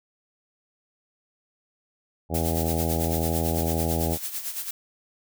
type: harmonic tone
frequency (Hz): 81.9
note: E2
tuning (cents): -11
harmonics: 1 / 2 / 3 / 4 / 5 / 6 / 7 / 8 / 9 / 10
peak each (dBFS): -27 / -30 / -32 / -33 / -34 / -35 / -35 / -36 / -37 / -37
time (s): 2.29-4.18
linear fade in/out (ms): 50
type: noise with tremolo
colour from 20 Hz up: blue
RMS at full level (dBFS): -30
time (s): 2.34-4.71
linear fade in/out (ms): 5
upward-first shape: sine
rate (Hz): 9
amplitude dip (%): 65
effects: none